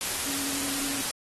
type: tone in noise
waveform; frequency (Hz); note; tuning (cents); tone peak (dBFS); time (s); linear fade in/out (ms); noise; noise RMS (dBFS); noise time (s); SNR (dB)
sine; 277.2; C#4; 0; -36; 0.26-1.01; 0; white; -30; 0.01-1.11; -9
effects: AAC 32 kbps